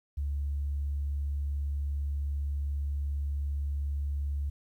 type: tone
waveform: sine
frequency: 71.3 Hz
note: C#2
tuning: 49 cents sharp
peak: -28 dBFS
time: 0.17-4.5 s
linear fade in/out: 10 ms
effects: tanh soft clip ceiling -24 dBFS + 11-bit